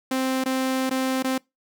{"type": "tone with dropouts", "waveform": "sawtooth", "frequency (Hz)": 261.6, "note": "C4", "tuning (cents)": 0, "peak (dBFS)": -18, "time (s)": [0.11, 1.38], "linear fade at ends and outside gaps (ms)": 5, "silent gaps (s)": [[0.44, 0.458], [0.896, 0.909], [1.226, 1.243]], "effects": ["noise-tail reverb RT60 0.2 s tail -24 dB re dry"]}